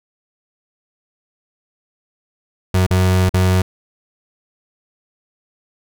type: tone with dropouts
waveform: 35% pulse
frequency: 92.5 Hz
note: F#2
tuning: in tune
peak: -10 dBFS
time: 2.74-3.62 s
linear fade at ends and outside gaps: 5 ms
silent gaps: 2.865-2.907 / 3.294-3.339 s
effects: none

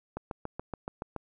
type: click train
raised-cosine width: 1 ms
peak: -21 dBFS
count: 8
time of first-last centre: 0.17-1.163 s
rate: 7.05 Hz
effects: none

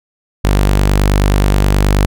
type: tone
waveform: sawtooth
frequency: 49.42 Hz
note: G1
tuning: 15 cents sharp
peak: -5 dBFS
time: 0.44-2.06 s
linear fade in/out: 10 ms
effects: none

